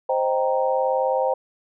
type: chord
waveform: sine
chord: C minor seventh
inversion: none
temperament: equal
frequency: 523.3 / 622.3 / 784 / 932.3 Hz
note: C5 / Eb5 / G5 / Bb5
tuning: 0 / 0 / 0 / 0 cents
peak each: -21 / -27 / -25 / -27 dBFS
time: 0.09-1.34 s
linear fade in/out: 5 ms
effects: none